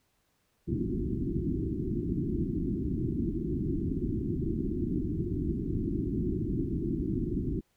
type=low-pass noise; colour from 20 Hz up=white; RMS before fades=-31 dBFS; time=0.67-7.61 s; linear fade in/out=20 ms; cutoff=370 Hz; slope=96 dB/octave; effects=pink hiss -73 dBFS RMS until 7.76 s